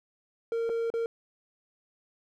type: tone with dropouts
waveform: triangle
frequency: 460.5 Hz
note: A#4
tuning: 21 cents flat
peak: -25 dBFS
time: 0.52-1.06 s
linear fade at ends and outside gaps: 1 ms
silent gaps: 0.693-0.698 / 0.902-0.939 s
effects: none